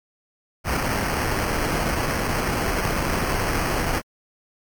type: noise with sample-and-hold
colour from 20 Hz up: pink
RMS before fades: -23 dBFS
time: 0.64-4.02 s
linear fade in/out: 50 ms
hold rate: 3675 Hz
effects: MP3 96 kbps